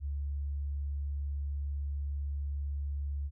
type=tone; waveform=sine; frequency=71.1 Hz; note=C#2; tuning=45 cents sharp; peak=-32 dBFS; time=0-3.31 s; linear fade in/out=50 ms; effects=none